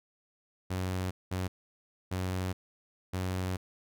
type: tone bursts at uneven times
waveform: sawtooth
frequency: 92.5 Hz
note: F#2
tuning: in tune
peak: -27 dBFS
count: 4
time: 0.7-1.11 / 1.31-1.48 / 2.11-2.53 / 3.13-3.57 s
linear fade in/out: 10 ms
effects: none